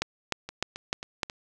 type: two click trains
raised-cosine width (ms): 0.2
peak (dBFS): -9 / -20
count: 5 / 4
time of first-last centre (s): 0.02-1.232 / 0.49-1.299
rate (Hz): 3.3 / 3.71
effects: none